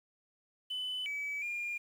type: tone with pitch steps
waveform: sine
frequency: 3010 / 2289 / 2408 Hz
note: F#7 / D7 / D7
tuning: +29 / -45 / +43 cents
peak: -33 dBFS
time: 0.7-1.78 s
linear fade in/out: 10 ms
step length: 360 ms
effects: tanh soft clip ceiling -32 dBFS + 10-bit